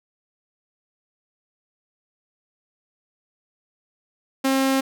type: tone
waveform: sawtooth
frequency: 267.7 Hz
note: C4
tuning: 40 cents sharp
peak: -14 dBFS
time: 4.44-4.81 s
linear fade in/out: 10 ms
effects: none